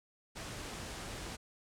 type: low-pass noise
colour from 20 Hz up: pink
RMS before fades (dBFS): -44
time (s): 0.35-1.37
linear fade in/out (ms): 20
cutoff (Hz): 9700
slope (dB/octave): 24
effects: none